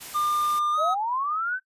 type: noise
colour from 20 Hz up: white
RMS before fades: -39 dBFS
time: 0-0.6 s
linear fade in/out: 20 ms
type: tone with pitch glide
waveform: triangle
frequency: 1200 to 1271.4 Hz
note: D6 to D#6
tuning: +37 to +37 cents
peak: -20 dBFS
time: 0.14-0.95 s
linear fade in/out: 20 ms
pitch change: +100 cents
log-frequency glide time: 0.72-0.8 s
type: linear sweep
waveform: sine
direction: up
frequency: 569 to 1555 Hz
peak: -24 dBFS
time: 0.77-1.6 s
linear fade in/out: 50 ms
effects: noise-tail reverb RT60 0.1 s tail -20 dB re dry + resampled to 32000 Hz

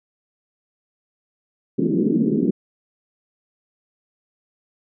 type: band-pass noise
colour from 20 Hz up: pink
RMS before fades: -19 dBFS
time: 1.78-2.51 s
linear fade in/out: 10 ms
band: 170 to 390 Hz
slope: 48 dB/octave
effects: none

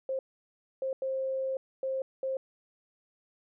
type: tone bursts at uneven times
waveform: sine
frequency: 530 Hz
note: C5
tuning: 22 cents sharp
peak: -29 dBFS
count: 5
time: 0.09-0.19 / 0.82-0.93 / 1.02-1.57 / 1.83-2.02 / 2.23-2.37 s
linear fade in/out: 2 ms
effects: none

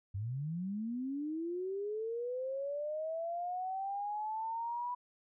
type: linear sweep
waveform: sine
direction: up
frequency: 92.5 to 987 Hz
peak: -35 dBFS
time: 0.14-4.95 s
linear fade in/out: 10 ms
effects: none

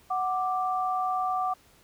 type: tone pair together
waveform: sine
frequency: 741.5 / 1177 Hz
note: F#5 / D6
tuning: +4 / +3 cents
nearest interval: minor sixth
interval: 799 cents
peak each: -27 / -29 dBFS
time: 0.1-1.54 s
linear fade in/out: 10 ms
effects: pink hiss -59 dBFS RMS until 1.83 s

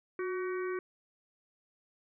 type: harmonic tone with a mistuned harmonic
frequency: 377.4 Hz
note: F#4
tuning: 34 cents sharp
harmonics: 1 / 3 / 4 / 5 / 6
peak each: -33 / -43 / -45 / -47 / -49 dBFS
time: 0.19-0.79 s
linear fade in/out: 2 ms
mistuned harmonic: 1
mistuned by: -55 cents
effects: none

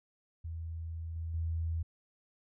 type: tone with level steps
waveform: sine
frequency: 82.1 Hz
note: E2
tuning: 6 cents flat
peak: -37 / -35 / -31 dBFS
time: 0.44-1.83 s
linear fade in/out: 10 ms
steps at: 1.16 / 1.34 s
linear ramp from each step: 2 ms
effects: none

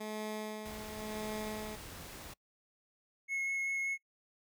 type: tone with tremolo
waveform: 15% pulse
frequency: 214.6 Hz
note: A3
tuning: 43 cents flat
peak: -31 dBFS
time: 0-1.76 s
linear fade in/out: 10 ms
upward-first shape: sine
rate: 0.93 Hz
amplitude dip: 55%
type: noise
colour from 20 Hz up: pink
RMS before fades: -48 dBFS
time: 0.65-2.34 s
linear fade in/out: 10 ms
type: tone with vibrato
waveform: triangle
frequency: 2177 Hz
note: C#7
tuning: 32 cents flat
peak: -31 dBFS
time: 3.28-3.98 s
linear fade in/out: 50 ms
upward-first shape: sine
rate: 5.2 Hz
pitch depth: 8 cents each way
effects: noise-tail reverb RT60 0.1 s tail -24 dB re dry

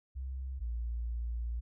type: tone pair in turn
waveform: sine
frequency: 65.41 / 58.27 Hz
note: C2 / A#1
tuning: 0 / 0 cents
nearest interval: major second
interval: 200 cents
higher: first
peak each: -36 / -33 dBFS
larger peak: second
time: 0.15-0.6 / 0.6-1.61 s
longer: second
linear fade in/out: 20 ms
effects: none

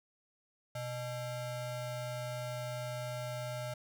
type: ring-modulated tone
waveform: square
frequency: 368.9 Hz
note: F#4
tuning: 5 cents flat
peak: -35 dBFS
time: 0.75-3.74 s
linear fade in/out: 5 ms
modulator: 244 Hz
effects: none

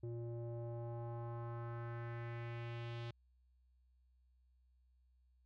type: tone with low-pass filter sweep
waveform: square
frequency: 117.7 Hz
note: A#2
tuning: 17 cents sharp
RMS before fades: -45 dBFS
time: 0.03-3.11 s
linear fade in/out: 5 ms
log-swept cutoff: 400 to 3600 Hz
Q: 2.1
effects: added 62 Hz sine -69 dBFS peak until 5.45 s

